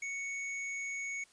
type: tone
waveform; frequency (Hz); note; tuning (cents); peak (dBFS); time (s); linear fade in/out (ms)
square; 2221; C#7; +3; -37; 0.02-1.24; 5
effects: white hiss -64 dBFS RMS until 1.32 s + resampled to 22050 Hz